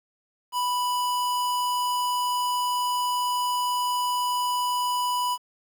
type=tone; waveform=square; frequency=987.8 Hz; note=B5; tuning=in tune; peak=-24 dBFS; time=0.52-5.38 s; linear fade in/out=50 ms; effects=9-bit